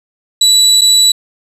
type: tone with dropouts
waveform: 30% pulse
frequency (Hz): 3939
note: B7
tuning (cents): -5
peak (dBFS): -3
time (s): 0.41-1.12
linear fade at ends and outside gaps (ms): 5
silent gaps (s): 0.811-0.816
effects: resampled to 32000 Hz + 7-bit